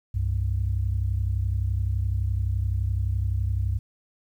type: tone pair together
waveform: sine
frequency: 66.25 / 98 Hz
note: C2 / G2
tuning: +22 / 0 cents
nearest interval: perfect fifth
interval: 678 cents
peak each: -25 / -24 dBFS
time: 0.14-3.79 s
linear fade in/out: 10 ms
effects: tanh soft clip ceiling -15 dBFS + 10-bit